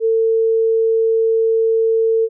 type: tone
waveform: sine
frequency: 450 Hz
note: A4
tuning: 39 cents sharp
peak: -12 dBFS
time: 0-2.29 s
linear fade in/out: 50 ms
effects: none